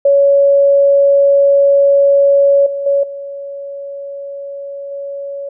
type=tone with level steps; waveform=sine; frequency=560 Hz; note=C#5; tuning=18 cents sharp; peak=-6 / -17 / -9 / -23 / -21 dBFS; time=0.05-5.49 s; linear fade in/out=5 ms; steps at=2.66 / 2.86 / 3.03 / 4.91 s; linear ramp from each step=5 ms; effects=none